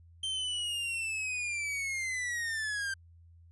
45% pulse linear sweep, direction down, 3136 to 1565 Hz, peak -32 dBFS, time 0.23-2.94 s, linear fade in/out 5 ms, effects added 84 Hz sine -54 dBFS peak until 3.51 s + resampled to 24000 Hz

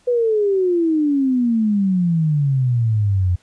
sine exponential sweep, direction down, 498.4 to 87.31 Hz, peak -14 dBFS, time 0.07-3.36 s, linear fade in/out 10 ms, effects pink hiss -57 dBFS RMS until 3.42 s + resampled to 22050 Hz

